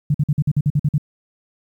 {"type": "tone bursts", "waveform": "sine", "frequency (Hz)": 146.83, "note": "D3", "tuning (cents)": 0, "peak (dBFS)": -13, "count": 10, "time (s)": [0.1, 0.981], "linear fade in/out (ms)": 5, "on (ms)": 44, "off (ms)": 49, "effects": ["9-bit"]}